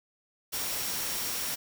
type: tone in noise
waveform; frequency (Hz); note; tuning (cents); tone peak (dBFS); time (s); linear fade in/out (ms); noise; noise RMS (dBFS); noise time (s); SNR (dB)
sine; 5588; F8; 0; -41; 0.52-1.56; 20; white; -33; 0.52-1.56; -11
effects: none